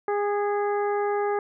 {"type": "harmonic tone with a mistuned harmonic", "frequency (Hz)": 409.7, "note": "G#4", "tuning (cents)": -24, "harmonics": [1, 2, 3, 4, 5], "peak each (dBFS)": [-24, -28, -34, -38, -42], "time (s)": [0.08, 1.39], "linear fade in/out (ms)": 2, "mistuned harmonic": 4, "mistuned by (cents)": 22, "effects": []}